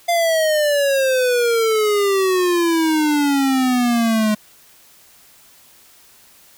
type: exponential sweep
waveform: square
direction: down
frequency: 696 to 210.8 Hz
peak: -15 dBFS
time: 0.08-4.35 s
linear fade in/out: 10 ms
effects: white hiss -49 dBFS RMS until 6.57 s